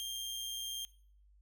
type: tone with amplitude modulation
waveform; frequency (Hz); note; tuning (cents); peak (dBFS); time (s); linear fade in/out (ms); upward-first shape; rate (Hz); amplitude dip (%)
sawtooth; 3196; G7; +33; -33; 0-0.85; 0; sine; 121; 35
effects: noise-tail reverb RT60 0.5 s tail -19 dB re dry + added 50 Hz sine -61 dBFS peak until 1.41 s